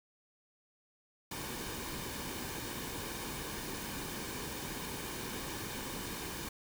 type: noise with comb filter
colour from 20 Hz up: pink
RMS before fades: -41 dBFS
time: 1.31-6.49 s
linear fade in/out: 5 ms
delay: 1.5 ms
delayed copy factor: -0.5
effects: none